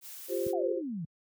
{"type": "noise", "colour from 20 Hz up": "blue", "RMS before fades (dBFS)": -45, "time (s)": [0.01, 0.54], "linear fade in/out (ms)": 50}
{"type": "chord", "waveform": "sine", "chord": "F suspended second", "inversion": "none", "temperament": "just", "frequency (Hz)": [349.2, 392.9, 523.8], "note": ["F4", "G4", "C5"], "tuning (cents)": [0, 4, 2], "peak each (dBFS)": -33, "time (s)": [0.28, 0.82], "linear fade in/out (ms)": 50}
{"type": "click", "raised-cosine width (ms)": 5, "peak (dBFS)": -27, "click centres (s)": 0.466}
{"type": "exponential sweep", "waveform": "sine", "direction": "down", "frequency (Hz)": [768, 151.7], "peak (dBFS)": -33, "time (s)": [0.53, 1.05], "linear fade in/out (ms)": 5}
{"effects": ["high-pass 100 Hz 12 dB/octave"]}